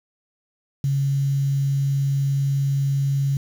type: tone with quantisation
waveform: sine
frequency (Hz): 138.4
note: C#3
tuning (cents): -2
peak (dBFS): -18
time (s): 0.84-3.37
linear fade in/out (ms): 2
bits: 7
effects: none